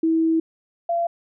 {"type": "tone pair in turn", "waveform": "sine", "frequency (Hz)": [324.5, 682.8], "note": ["E4", "F5"], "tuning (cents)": [-27, -39], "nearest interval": "octave + minor second", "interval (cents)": 1288, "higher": "second", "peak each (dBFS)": [-16, -19], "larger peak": "first", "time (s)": [[0.03, 0.4], [0.89, 1.07]], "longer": "first", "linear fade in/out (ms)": 5, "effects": []}